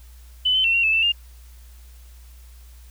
sine tone with pitch steps, 3010 / 3062 / 2705 / 2748 / 2619 / 2663 / 2810 Hz, F#7 / G7 / E7 / F7 / E7 / E7 / F7, +29 / -41 / +44 / -29 / -12 / +17 / +10 cents, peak -16 dBFS, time 0.45-1.122 s, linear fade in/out 10 ms, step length 96 ms, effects added 60 Hz sine -42 dBFS peak until 2.9 s + white hiss -55 dBFS RMS until 2.9 s

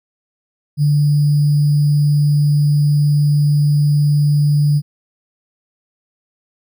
sine tone with sample-and-hold, 146.83 Hz, D3, in tune, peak -10 dBFS, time 0.77-4.82 s, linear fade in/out 50 ms, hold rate 4900 Hz, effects none

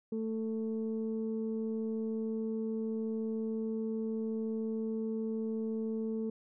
sine tone pair together, 221.8 / 443.2 Hz, A3 / A4, +14 / +13 cents, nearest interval octave, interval 1199 cents, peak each -33 / -36 dBFS, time 0.12-6.3 s, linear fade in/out 5 ms, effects tanh soft clip ceiling -26 dBFS

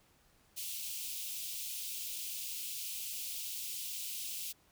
white high-pass noise, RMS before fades -41 dBFS, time 0.56-4.53 s, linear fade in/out 20 ms, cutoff 2500 Hz, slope 48 dB/octave, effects pink hiss -68 dBFS RMS until 4.71 s

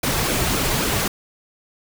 pink noise with flanger, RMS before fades -21 dBFS, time 0.03-1.08 s, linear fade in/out 5 ms, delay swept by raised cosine 1 to 4.1 ms, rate 3.7 Hz, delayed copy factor -0.5, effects none

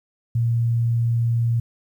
sine tone, 116.9 Hz, A#2, 5 cents sharp, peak -17 dBFS, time 0.35-1.6 s, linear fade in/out 5 ms, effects 9-bit

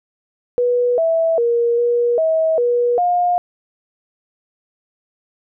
sine tone with pitch steps, 488.6 / 656 / 471.3 / 478.2 / 642 / 482.7 / 710 Hz, B4 / E5 / A#4 / A#4 / E5 / B4 / F5, -19 / -9 / +19 / +44 / -46 / -40 / +28 cents, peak -13 dBFS, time 0.58-3.38 s, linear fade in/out 0 ms, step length 400 ms, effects none

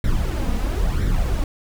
brown noise with flanger, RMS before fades -20 dBFS, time 0.04-1.44 s, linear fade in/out 2 ms, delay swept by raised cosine 0.53 to 4.13 ms, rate 1 Hz, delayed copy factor +0.6, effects none

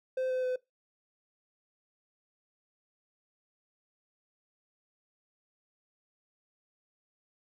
triangle tone with pitch steps, 517 / 511.9 / 506.9 Hz, C5 / C5 / B4, -21 / -38 / +45 cents, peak -27 dBFS, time 0.17-0.56 s, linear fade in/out 5 ms, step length 130 ms, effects noise-tail reverb RT60 0.2 s tail -21 dB re dry

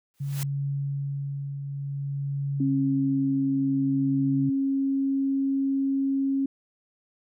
white noise with exponential growth, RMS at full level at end -33 dBFS, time 0.14-0.43 s, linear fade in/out 0 ms, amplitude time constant 63 ms
sine tone with tremolo, 140 Hz, C#3, 18 cents sharp, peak -25 dBFS, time 0.2-4.5 s, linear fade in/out 10 ms, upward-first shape triangle, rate 0.53 Hz, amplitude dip 50%
sine tone, 272.2 Hz, C#4, 31 cents flat, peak -22 dBFS, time 2.6-6.46 s, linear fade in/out 5 ms
effects none

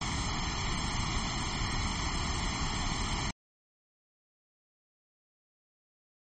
pink noise with comb filter, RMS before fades -32 dBFS, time 0.01-3.31 s, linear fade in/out 5 ms, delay 0.95 ms, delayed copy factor +1, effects MP3 32 kbps

